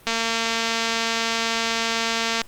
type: click train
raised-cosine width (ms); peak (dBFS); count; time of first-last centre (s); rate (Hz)
0.2; -6; 536; 0.07-2.416; 228
effects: pink hiss -50 dBFS RMS until 2.47 s + Opus 32 kbps